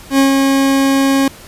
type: tone with ADSR envelope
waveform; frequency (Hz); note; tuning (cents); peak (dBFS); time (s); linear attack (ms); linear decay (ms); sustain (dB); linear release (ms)
40% pulse; 272.2; C#4; -31; -6; 0.1-1.28; 85; 120; -3; 3
effects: pink hiss -37 dBFS RMS until 1.47 s + resampled to 32000 Hz